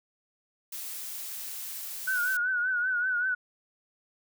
blue noise, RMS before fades -38 dBFS, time 0.72-2.37 s, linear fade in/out 5 ms
sine tone with vibrato, 1480 Hz, F#6, in tune, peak -25 dBFS, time 2.07-3.35 s, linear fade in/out 10 ms, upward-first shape triangle, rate 5.2 Hz, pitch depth 82 cents each way
effects none

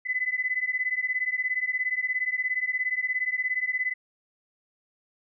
sine beating tone pair, 2003 / 2020 Hz, B6 / B6, +24 / +39 cents, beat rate 17 Hz, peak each -28 dBFS, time 0.05-3.94 s, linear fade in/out 20 ms, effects none

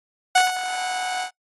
sawtooth tone with ADSR envelope, 737 Hz, F#5, 7 cents flat, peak -8 dBFS, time 0.35-1.31 s, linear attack 9 ms, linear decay 160 ms, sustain -13 dB, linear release 86 ms, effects noise-tail reverb RT60 0.1 s tail -21 dB re dry + AAC 32 kbps

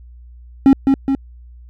triangle tone with echo, 271.5 Hz, C#4, 36 cents flat, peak -3 dBFS, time 0.66-0.73 s, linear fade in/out 0 ms, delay 210 ms, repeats 2, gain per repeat -4 dB, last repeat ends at 1.15 s, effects added 60 Hz sine -37 dBFS peak until 1.69 s

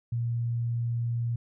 sine tone, 117.9 Hz, A#2, 20 cents sharp, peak -26 dBFS, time 0.12-1.36 s, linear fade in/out 5 ms, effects none

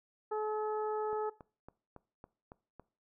harmonic tone, 428.4 Hz, A4, 46 cents flat, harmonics 1 / 2 / 3 / 4, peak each -34 / -38 / -43 / -55 dBFS, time 0.31-1.3 s, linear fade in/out 10 ms
click train, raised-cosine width 1 ms, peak -35 dBFS, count 7, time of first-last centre 1.13-2.797 s, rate 3.6 Hz
effects noise-tail reverb RT60 0.4 s tail -21 dB re dry

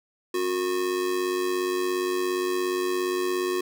square tone with amplitude modulation, 363.6 Hz, F#4, 30 cents flat, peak -22 dBFS, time 0.34-3.61 s, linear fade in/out 5 ms, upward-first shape sine, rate 97.2 Hz, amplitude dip 60%, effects none

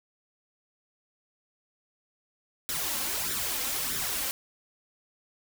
white noise with flanger, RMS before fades -31 dBFS, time 2.69-4.31 s, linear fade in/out 0 ms, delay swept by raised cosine 0.54 to 3.84 ms, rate 1.6 Hz, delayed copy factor +0.65, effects none

